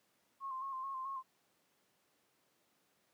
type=tone with vibrato; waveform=sine; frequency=1067 Hz; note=C6; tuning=34 cents sharp; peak=-39 dBFS; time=0.4-1.23 s; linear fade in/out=50 ms; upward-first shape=square; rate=4.6 Hz; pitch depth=35 cents each way; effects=pink hiss -75 dBFS RMS until 3.13 s + high-pass 200 Hz 12 dB/octave